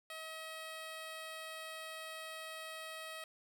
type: tone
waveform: 10% pulse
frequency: 638 Hz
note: D#5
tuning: 43 cents sharp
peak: -36 dBFS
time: 0.1-3.24 s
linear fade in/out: 2 ms
effects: none